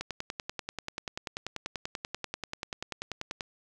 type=click train; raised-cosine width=0.2 ms; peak=-17 dBFS; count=36; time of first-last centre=0.01-3.408 s; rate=10.3 Hz; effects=none